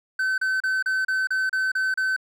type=tone bursts; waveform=triangle; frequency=1529 Hz; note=G6; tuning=44 cents flat; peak=-19 dBFS; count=9; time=0.19-2.164 s; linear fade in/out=5 ms; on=190 ms; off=33 ms; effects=none